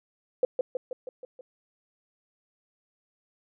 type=tone with echo; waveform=sine; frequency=508 Hz; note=B4; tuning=49 cents sharp; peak=-18 dBFS; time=0.43-0.45 s; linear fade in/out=2 ms; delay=160 ms; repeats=6; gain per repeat=-4 dB; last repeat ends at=1.41 s; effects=none